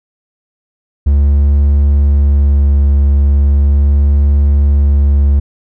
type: tone with vibrato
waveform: triangle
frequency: 70.9 Hz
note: C#2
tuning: 40 cents sharp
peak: -4 dBFS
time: 1.06-5.4 s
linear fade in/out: 10 ms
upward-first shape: sine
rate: 0.38 Hz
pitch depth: 12 cents each way
effects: none